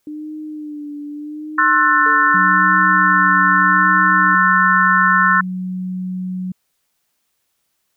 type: tone with vibrato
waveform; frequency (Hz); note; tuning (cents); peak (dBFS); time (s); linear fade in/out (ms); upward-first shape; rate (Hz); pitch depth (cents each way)
sine; 299.6; D4; +35; -26; 0.07-4.35; 2; sine; 0.82; 46
type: chord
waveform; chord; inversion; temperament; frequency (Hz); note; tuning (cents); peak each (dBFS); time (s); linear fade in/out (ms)
sine; F# half-diminished seventh; second; just; 1065.6 / 1332 / 1480 / 1776; C6 / E6 / F#6 / A6; +31 / +18 / 0 / +16; -16; 1.58-5.41; 5
type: tone with exponential decay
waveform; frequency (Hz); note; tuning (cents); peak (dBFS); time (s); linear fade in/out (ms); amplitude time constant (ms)
triangle; 447.2; A4; +28; -24; 2.06-2.71; 1; 140
type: tone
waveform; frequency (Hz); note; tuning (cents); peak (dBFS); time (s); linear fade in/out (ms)
sine; 184.2; F#3; -7; -21; 2.34-6.52; 5
effects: white hiss -69 dBFS RMS until 7.96 s

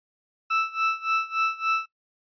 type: tone with tremolo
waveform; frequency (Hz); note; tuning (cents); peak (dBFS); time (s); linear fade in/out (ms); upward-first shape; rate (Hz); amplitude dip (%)
30% pulse; 1318.5; E6; 0; -17; 0.5-1.86; 10; sine; 3.5; 90
effects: noise-tail reverb RT60 0.1 s tail -17 dB re dry + resampled to 11025 Hz

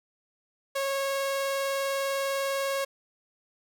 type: tone with vibrato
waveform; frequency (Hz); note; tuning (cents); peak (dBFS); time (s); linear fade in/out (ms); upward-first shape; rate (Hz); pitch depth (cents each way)
sawtooth; 548; C#5; -20; -23; 0.75-2.85; 10; sine; 20; 16
effects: none

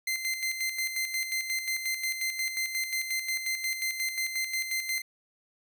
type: tone with tremolo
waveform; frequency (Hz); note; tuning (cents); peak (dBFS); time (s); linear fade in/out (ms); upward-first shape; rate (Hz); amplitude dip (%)
sawtooth; 2077; C7; -13; -24; 0.07-5.02; 5; square; 5.6; 55
effects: none

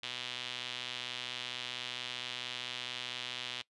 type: tone with band-pass filter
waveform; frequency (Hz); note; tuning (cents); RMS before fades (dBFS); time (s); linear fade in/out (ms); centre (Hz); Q
sawtooth; 124.4; B2; +13; -41; 0.03-3.62; 5; 3300; 3.2
effects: noise-tail reverb RT60 0.1 s tail -20 dB re dry + resampled to 24000 Hz

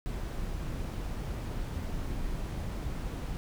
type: noise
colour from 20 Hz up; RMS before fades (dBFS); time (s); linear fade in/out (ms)
brown; -35; 0.06-3.37; 0
effects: none

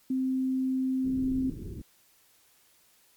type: tone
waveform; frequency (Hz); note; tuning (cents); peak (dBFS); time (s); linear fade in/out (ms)
sine; 260.9; C4; -5; -25; 0.1-1.5; 5
type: low-pass noise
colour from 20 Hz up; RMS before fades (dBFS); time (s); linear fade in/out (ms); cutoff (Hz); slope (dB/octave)
pink; -39; 1.04-1.82; 5; 390; 48
effects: white hiss -63 dBFS RMS until 3.16 s + MP3 96 kbps

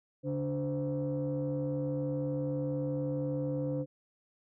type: tone cluster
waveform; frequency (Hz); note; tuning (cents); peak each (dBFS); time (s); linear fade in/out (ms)
sine; 142.9 / 292.3 / 514; D3 / D4 / C5; -47 / -8 / -31; -33 / -34 / -34; 0.23-3.86; 50
effects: tanh soft clip ceiling -25 dBFS

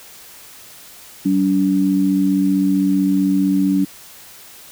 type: tone pair together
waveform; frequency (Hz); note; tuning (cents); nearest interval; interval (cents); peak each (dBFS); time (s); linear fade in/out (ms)
sine; 190.87 / 286.4; G3 / D4; -46 / -43; perfect fifth; 703; -17 / -15; 1.25-3.85; 10
effects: white hiss -41 dBFS RMS until 4.71 s

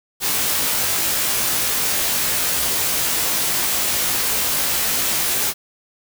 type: noise with comb filter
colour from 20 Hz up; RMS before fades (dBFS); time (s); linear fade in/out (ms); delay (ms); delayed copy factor
white; -20; 0.2-5.54; 50; 18; +0.95
effects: none

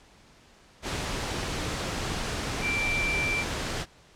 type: tone in noise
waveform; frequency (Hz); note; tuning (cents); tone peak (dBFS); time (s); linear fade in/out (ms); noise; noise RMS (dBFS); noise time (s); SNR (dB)
sine; 2349; D7; 0; -26; 2.61-3.45; 50; pink; -31; 0.82-3.86; +2
effects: pink hiss -56 dBFS RMS until 4.15 s + low-pass 7000 Hz 12 dB/octave

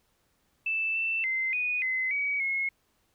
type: tone with pitch steps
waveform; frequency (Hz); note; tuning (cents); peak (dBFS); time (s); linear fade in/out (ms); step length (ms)
sine; 2643 / 2668 / 2072 / 2476 / 2046 / 2267 / 2169; E7 / E7 / C7 / D#7 / C7 / C#7 / C#7; +4 / +20 / -17 / -9 / -39 / +38 / -38; -26; 0.66-2.69; 5; 290
effects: pink hiss -71 dBFS RMS until 3.14 s

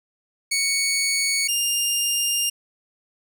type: tone pair in turn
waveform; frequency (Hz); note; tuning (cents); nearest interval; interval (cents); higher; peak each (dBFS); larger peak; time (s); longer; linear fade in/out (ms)
15% pulse; 2228 / 2807; C#7 / F7; +8 / +8; major third; 400; second; -13; neither; 0.51-1.48 / 1.48-2.5; second; 10
effects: none

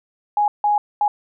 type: tone bursts at uneven times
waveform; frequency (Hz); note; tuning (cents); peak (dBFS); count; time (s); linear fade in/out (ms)
sine; 831; G#5; +1; -14; 3; 0.37-0.48 / 0.64-0.78 / 1.01-1.08; 2
effects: none

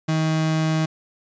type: tone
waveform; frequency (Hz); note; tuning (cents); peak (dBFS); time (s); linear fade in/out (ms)
35% pulse; 158.3; D#3; +30; -17; 0.08-0.86; 10
effects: resampled to 16000 Hz

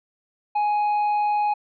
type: tone with hard clipping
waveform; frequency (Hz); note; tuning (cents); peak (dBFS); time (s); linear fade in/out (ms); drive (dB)
sine; 834; G#5; +7; -20; 0.55-1.54; 10; 3
effects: resampled to 11025 Hz

